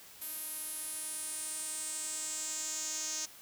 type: tone with band-pass filter sweep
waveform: sawtooth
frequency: 311.1 Hz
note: D#4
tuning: in tune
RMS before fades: -39 dBFS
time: 0.21-3.26 s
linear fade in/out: 10 ms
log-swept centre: 12000 to 6300 Hz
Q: 5.1
effects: white hiss -54 dBFS RMS until 3.41 s